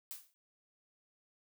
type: noise with exponential decay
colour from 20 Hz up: blue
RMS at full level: -41 dBFS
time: 0.11-0.34 s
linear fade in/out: 0 ms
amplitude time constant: 49 ms
effects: none